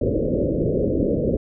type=low-pass noise; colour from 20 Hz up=white; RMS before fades=-21 dBFS; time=0.01-1.37 s; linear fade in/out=5 ms; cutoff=580 Hz; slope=96 dB/octave; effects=none